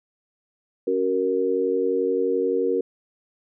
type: chord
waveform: sine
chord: F# major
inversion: second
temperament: equal with one note detuned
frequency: 277.2 / 374.7 / 466.2 Hz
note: C#4 / F#4 / A#4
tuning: 0 / +22 / 0 cents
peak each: -28 / -24 / -22 dBFS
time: 0.87-2.81 s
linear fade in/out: 5 ms
effects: none